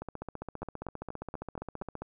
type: two click trains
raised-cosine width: 1 ms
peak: -24 / -24 dBFS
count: 31 / 6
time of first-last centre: 0.02-2.02 / 0.63-1.815 s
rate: 15 / 4.22 Hz
effects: none